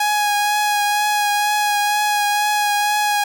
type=tone with vibrato; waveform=sawtooth; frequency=830.6 Hz; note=G#5; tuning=in tune; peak=-12 dBFS; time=0-3.24 s; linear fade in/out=5 ms; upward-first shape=triangle; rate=2.1 Hz; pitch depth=19 cents each way; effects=none